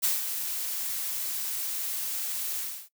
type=noise with ADSR envelope; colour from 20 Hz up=blue; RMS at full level=-24 dBFS; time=0.02-2.89 s; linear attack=23 ms; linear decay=160 ms; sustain=-8 dB; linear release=300 ms; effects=noise-tail reverb RT60 0.1 s tail -19 dB re dry